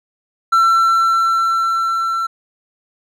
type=tone with level ramp; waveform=triangle; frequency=1346 Hz; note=E6; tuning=36 cents sharp; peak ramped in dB=-7 to -15 dBFS; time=0.52-2.27 s; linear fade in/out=10 ms; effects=none